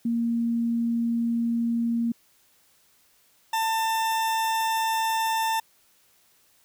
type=tone pair in turn; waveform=sine / 40% pulse; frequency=233.1 / 893.9 Hz; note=A#3 / A5; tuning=0 / +27 cents; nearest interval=octave + major seventh; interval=2327 cents; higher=second; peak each=-22 dBFS; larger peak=neither; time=0.05-2.12 / 3.53-5.6 s; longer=neither; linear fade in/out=5 ms; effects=white hiss -62 dBFS RMS until 6.64 s